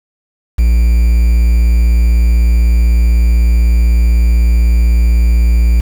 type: tone with quantisation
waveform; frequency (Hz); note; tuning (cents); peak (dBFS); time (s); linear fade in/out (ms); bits
triangle; 58; A#1; -8; -4; 0.58-5.81; 10; 5
effects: none